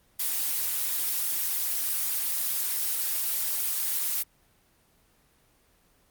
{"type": "noise", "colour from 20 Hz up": "blue", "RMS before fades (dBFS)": -28, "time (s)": [0.19, 4.23], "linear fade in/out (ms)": 10, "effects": ["pink hiss -64 dBFS RMS until 6.1 s", "Opus 24 kbps"]}